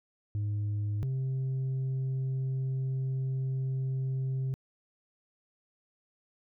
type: tone pair in turn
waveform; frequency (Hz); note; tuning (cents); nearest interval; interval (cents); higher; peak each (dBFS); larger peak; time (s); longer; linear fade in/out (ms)
sine; 103.83 / 132.03; G#2 / C3; 0 / +16; major third; 416; second; -26; neither; 0.35-1.03 / 1.03-4.54; second; 0
effects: tanh soft clip ceiling -28 dBFS